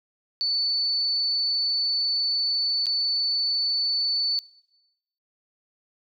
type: tone with dropouts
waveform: sine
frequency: 4487 Hz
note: C#8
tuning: 20 cents sharp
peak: -22 dBFS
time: 0.41-4.39 s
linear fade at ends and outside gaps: 0 ms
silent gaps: 2.858-2.867 s
effects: noise-tail reverb RT60 1.0 s tail -22 dB re dry